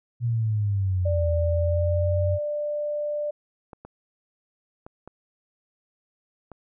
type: exponential two-way sweep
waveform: sine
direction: down then up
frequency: 120.7 to 82.41 to 92.5 Hz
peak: -21 dBFS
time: 0.2-2.39 s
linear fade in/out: 50 ms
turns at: 1.29 s
type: tone with pitch glide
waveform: sine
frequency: 587.3 to 592.4 Hz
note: D5 to D5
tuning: 0 to +15 cents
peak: -25 dBFS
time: 1.05-3.31 s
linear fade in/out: 10 ms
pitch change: +15 cents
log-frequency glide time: 1.67-1.8 s
type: clicks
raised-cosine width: 1 ms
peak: -27 dBFS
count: 5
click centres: 3.732 / 3.85 / 4.865 / 5.076 / 6.517 s
effects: none